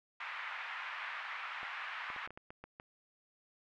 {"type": "band-pass noise", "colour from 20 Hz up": "white", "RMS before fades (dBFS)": -43, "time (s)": [0.2, 2.27], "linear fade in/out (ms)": 5, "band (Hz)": [940, 2300], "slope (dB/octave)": 24}
{"type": "clicks", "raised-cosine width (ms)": 0.5, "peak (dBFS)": -33, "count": 9, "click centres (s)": [1.631, 2.102, 2.163, 2.275, 2.306, 2.375, 2.505, 2.64, 2.799]}
{"effects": []}